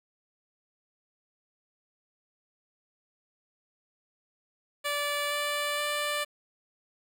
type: tone with pitch steps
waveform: 10% pulse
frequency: 581 / 585 / 589.1 Hz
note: D5 / D5 / D5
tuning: -19 / -7 / +5 cents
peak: -20 dBFS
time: 4.84-6.25 s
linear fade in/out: 20 ms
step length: 470 ms
effects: 10-bit